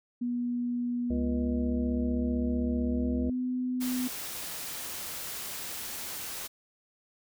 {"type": "tone with pitch glide", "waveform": "sine", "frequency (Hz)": [242.6, 252], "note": ["B3", "B3"], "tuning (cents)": [-31, 35], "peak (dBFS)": -28, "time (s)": [0.21, 4.08], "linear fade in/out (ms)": 10, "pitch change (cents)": 66, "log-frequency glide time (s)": [2.83, 3.34]}
{"type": "harmonic tone", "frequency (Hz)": 69, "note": "C#2", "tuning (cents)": -7, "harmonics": [1, 3, 5, 7, 9], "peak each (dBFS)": [-32, -37, -39, -40, -42], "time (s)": [1.1, 3.3], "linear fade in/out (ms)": 5}
{"type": "noise", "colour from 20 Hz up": "white", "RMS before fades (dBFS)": -38, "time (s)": [3.8, 6.48], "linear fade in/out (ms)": 20}
{"effects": []}